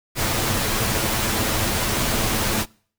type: noise with comb filter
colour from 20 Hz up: pink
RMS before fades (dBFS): -22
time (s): 0.15-2.66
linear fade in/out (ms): 50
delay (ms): 9.1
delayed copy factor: +0.5
effects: noise-tail reverb RT60 0.5 s tail -25 dB re dry